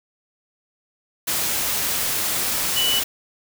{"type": "tone in noise", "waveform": "sine", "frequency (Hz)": 2965, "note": "F#7", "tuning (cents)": 3, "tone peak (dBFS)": -19, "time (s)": [2.76, 3], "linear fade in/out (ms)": 10, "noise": "white", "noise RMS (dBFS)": -23, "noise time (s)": [1.27, 3.04], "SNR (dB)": 1, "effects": []}